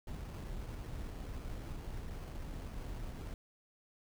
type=noise with sample-and-hold; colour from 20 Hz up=brown; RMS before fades=-43 dBFS; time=0.07-3.34 s; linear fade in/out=2 ms; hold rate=3675 Hz; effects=none